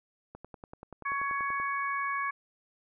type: click train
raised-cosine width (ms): 1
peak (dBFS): -30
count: 14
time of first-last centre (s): 0.35-1.6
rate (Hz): 10.4
type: harmonic tone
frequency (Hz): 558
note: C#5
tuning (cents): +11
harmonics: 2 / 3 / 4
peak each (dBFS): -31 / -35 / -37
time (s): 1.05-2.31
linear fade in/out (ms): 10
effects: none